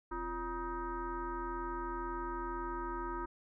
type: tone with frequency modulation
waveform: sine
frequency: 649 Hz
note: E5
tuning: 27 cents flat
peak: -36 dBFS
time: 0.11-3.26 s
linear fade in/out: 10 ms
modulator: 304 Hz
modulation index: 2.4
effects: none